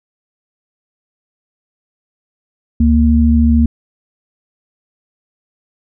sine tone pair together, 72.8 / 232.1 Hz, D2 / A#3, -15 / -7 cents, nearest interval octave + minor sixth, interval 2008 cents, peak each -10 dBFS, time 2.8-3.66 s, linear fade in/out 5 ms, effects none

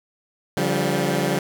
15% pulse tone cluster, 143.2 / 174.2 / 195.3 Hz, D3 / F3 / G3, -43 / -4 / -6 cents, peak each -18 dBFS, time 0.57-1.39 s, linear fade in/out 2 ms, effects none

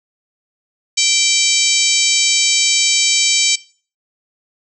harmonic tone with a mistuned harmonic, 778 Hz, G5, 13 cents flat, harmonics 3 / 4 / 5 / 6 / 7 / 8 / 9 / 10, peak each -20 / -20 / -20 / -20 / -20 / -20 / -20 / -20 dBFS, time 0.97-3.56 s, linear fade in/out 10 ms, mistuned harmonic 6, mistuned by -20 cents, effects noise-tail reverb RT60 0.4 s tail -20 dB re dry

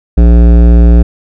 sine tone with hard clipping, 58.4 Hz, A#1, 4 cents sharp, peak -3 dBFS, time 0.17-1.03 s, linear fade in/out 10 ms, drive 15 dB, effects none

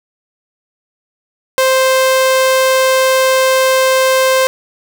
sawtooth tone, 523.3 Hz, C5, in tune, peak -5 dBFS, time 1.58-4.47 s, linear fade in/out 0 ms, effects none

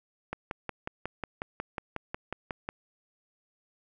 click train, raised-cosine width 0.5 ms, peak -18 dBFS, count 14, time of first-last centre 0.33-2.689 s, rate 5.51 Hz, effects none

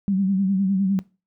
sine tone with vibrato, 193.1 Hz, G3, 26 cents flat, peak -18 dBFS, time 0.08-0.99 s, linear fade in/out 0 ms, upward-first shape sine, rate 9.8 Hz, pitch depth 72 cents each way, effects noise-tail reverb RT60 0.3 s tail -21 dB re dry

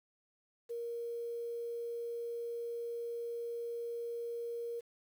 sine tone with quantisation, 470 Hz, A#4, 14 cents sharp, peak -37 dBFS, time 0.69-4.81 s, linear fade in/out 20 ms, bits 10, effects none

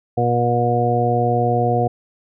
harmonic tone, 120 Hz, B2, 49 cents flat, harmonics 1 / 2 / 3 / 4 / 5 / 6, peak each -20 / -25 / -26 / -21 / -28 / -19 dBFS, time 0.17-1.88 s, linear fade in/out 10 ms, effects none

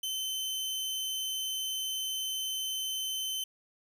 sawtooth tone, 3068 Hz, G7, 38 cents flat, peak -29 dBFS, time 0.03-3.44 s, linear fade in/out 5 ms, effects none

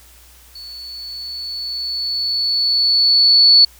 sine tone with level ramp, 4439 Hz, C#8, 2 cents sharp, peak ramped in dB -32 to -5 dBFS, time 0.55-3.65 s, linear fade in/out 5 ms, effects added 60 Hz sine -47 dBFS peak until 3.79 s + white hiss -47 dBFS RMS until 3.79 s

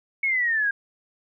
sine exponential sweep, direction down, 2217 to 1603 Hz, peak -20 dBFS, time 0.23-0.71 s, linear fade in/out 5 ms, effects none

